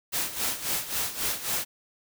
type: noise with tremolo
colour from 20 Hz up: white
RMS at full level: -27 dBFS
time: 0.12-1.65 s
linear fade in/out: 20 ms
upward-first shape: sine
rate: 3.7 Hz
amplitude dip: 75%
effects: none